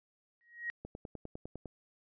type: tone with exponential growth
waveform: sine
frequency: 1891 Hz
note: A#6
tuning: 24 cents sharp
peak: -32 dBFS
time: 0.41-0.7 s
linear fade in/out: 0 ms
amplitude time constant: 63 ms
type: click train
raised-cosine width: 2 ms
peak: -30 dBFS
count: 9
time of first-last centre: 0.85-1.657 s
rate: 9.91 Hz
effects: resampled to 11025 Hz